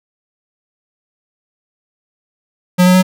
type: tone with pitch steps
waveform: square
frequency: 180.2 / 182.61 / 185.05 Hz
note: F#3 / F#3 / F#3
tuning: -45 / -22 / 0 cents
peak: -7 dBFS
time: 2.78-3.029 s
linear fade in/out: 20 ms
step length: 83 ms
effects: none